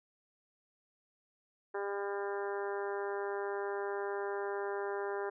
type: harmonic tone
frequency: 200.5 Hz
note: G3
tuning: 39 cents sharp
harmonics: 2 / 3 / 4 / 5 / 6 / 7 / 8 / 9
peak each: -36 / -45 / -43 / -45 / -50 / -48 / -47 / -52 dBFS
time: 1.74-5.3 s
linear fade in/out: 10 ms
effects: none